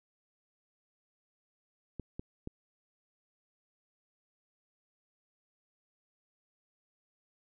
clicks, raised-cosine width 3 ms, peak -26 dBFS, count 3, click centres 1.997 / 2.195 / 2.474 s, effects none

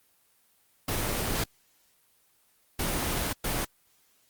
pink noise bursts at uneven times, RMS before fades -29 dBFS, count 3, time 0.88-1.44 / 2.79-3.33 / 3.44-3.65 s, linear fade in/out 5 ms, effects white hiss -66 dBFS RMS until 4.29 s + Opus 24 kbps

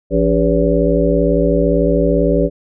harmonic tone with a mistuned harmonic, 57 Hz, A#1, 38 cents flat, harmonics 1 / 3 / 5 / 7 / 9 / 10, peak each -18 / -18 / -18 / -18 / -18 / -18 dBFS, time 0.1-2.5 s, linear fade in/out 50 ms, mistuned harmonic 9, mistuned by -72 cents, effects none

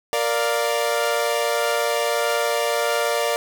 sawtooth chord, Bb major, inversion none, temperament equal, 466.2 / 587.3 / 698.5 Hz, Bb4 / D5 / F5, 0 / 0 / 0 cents, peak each -20 / -19 / -22 dBFS, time 0.13-3.36 s, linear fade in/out 0 ms, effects none

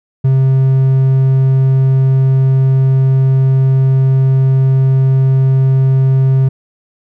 triangle tone, 133 Hz, C3, 29 cents sharp, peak -5 dBFS, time 0.24-6.49 s, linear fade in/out 10 ms, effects none

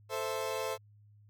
30% pulse chord, A minor, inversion none, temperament equal, 440 / 523.3 / 659.3 Hz, A4 / C5 / E5, 0 / 0 / 0 cents, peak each -35 / -34 / -37 dBFS, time 0.09-0.78 s, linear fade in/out 50 ms, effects added 104 Hz sine -57 dBFS peak until 1.29 s

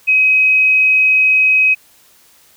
sine tone, 2534 Hz, D#7, 31 cents sharp, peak -8 dBFS, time 0.07-1.75 s, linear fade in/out 20 ms, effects white hiss -49 dBFS RMS until 2.56 s

